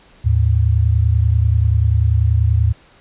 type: tone pair together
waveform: sine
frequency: 77.78 / 108.08 Hz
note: D#2 / A2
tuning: 0 / -30 cents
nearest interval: tritone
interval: 570 cents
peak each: -14 dBFS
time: 0.24-2.73 s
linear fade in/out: 20 ms
effects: pink hiss -49 dBFS RMS until 3 s + resampled to 8000 Hz